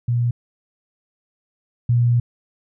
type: tone pair in turn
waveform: sine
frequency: 120 / 120 Hz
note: B2 / B2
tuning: -49 / -49 cents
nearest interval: unison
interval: 0 cents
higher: neither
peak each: -16 / -13 dBFS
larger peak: second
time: 0.08-0.31 / 1.89-2.2 s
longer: second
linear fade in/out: 5 ms
effects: none